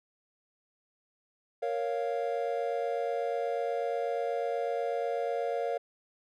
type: chord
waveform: triangle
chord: Bb minor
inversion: none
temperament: equal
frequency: 466.2 / 554.4 / 698.5 Hz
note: Bb4 / Db5 / F5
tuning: 0 / 0 / 0 cents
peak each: -31 / -32 / -32 dBFS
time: 1.62-5.78 s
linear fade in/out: 10 ms
effects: none